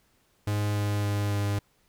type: tone with pitch steps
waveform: 45% pulse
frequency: 103.83 / 103.17 / 102.52 / 101.87 Hz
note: G#2 / G#2 / G#2 / G#2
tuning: 0 / -11 / -22 / -33 cents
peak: -25 dBFS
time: 0.47-1.59 s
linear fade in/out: 5 ms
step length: 280 ms
effects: pink hiss -67 dBFS RMS until 1.88 s